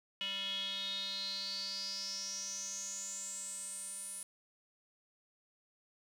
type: tone with band-pass filter sweep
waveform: square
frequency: 196 Hz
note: G3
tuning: in tune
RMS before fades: -41 dBFS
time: 0.21-4.23 s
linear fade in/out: 0 ms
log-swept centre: 3000 to 10000 Hz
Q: 10
effects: 11-bit